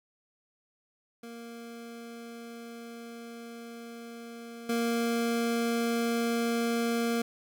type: tone with level steps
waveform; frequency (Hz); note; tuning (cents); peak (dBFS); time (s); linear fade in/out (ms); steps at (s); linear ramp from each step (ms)
25% pulse; 233.1; A#3; 0; -38 / -23; 1.23-7.22; 5; 4.69; 5
effects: none